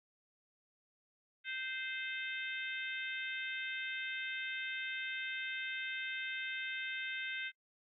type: harmonic tone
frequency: 520 Hz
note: C5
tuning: 11 cents flat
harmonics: 3 / 4 / 5 / 6 / 7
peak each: -42 / -43 / -45 / -48 / -48 dBFS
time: 1.44-7.52 s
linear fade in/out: 50 ms
effects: noise-tail reverb RT60 0.1 s tail -26 dB re dry